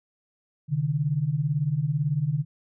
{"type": "beating tone pair", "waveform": "sine", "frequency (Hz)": [133.6, 151.6], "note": ["C3", "D#3"], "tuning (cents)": [36, -45], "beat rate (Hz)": 18, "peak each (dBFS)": [-27, -24], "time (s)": [0.68, 2.45], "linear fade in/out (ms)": 50, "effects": []}